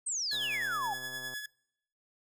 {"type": "exponential sweep", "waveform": "sine", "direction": "down", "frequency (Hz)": [8610, 768], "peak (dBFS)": -31, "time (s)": [0.06, 0.94], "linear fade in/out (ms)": 10}
{"type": "tone with tremolo", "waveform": "sawtooth", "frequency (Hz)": 1697, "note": "G#6", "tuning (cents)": 37, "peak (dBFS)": -32, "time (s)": [0.31, 1.46], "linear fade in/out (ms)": 5, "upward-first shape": "sine", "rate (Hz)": 9.7, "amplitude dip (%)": 50}
{"type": "click train", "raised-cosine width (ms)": 1, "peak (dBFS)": -37, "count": 129, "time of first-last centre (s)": [0.33, 1.338], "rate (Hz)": 127}
{"effects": ["noise-tail reverb RT60 0.8 s tail -25 dB re dry"]}